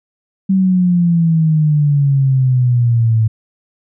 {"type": "exponential sweep", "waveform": "sine", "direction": "down", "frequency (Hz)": [193.3, 109.5], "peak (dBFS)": -9, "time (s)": [0.49, 3.28], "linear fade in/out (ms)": 10, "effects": []}